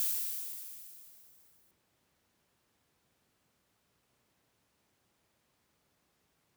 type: noise with exponential decay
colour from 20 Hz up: violet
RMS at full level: -30 dBFS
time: 0-1.71 s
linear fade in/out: 0 ms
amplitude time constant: 370 ms
effects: pink hiss -75 dBFS RMS until 6.56 s + high-pass 80 Hz 12 dB/octave